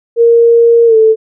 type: tone with pitch glide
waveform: sine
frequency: 466.2 to 441.1 Hz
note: A#4 to A4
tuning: 0 to +4 cents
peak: -3 dBFS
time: 0.16-1.16 s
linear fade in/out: 50 ms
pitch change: -96 cents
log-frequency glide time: 0.86-0.96 s
effects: none